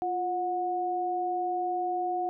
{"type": "tone pair together", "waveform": "sine", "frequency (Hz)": [349.4, 729], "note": ["F4", "F#5"], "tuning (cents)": [1, -26], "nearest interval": "octave + minor second", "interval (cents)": 1273, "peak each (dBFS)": [-33, -28], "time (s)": [0.02, 2.29], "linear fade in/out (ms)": 0, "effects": []}